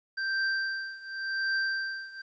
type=tone with tremolo; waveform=square; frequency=1568 Hz; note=G6; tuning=in tune; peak=-26 dBFS; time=0.17-2.22 s; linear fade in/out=10 ms; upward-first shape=triangle; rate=0.9 Hz; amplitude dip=90%; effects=resampled to 16000 Hz + 11-bit